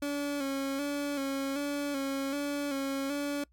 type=tone with vibrato; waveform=30% pulse; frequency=280 Hz; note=C#4; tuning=18 cents sharp; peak=-28 dBFS; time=0.02-3.44 s; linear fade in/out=5 ms; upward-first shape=square; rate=1.3 Hz; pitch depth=42 cents each way; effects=noise-tail reverb RT60 0.1 s tail -23 dB re dry + added 60 Hz sine -62 dBFS peak until 3.52 s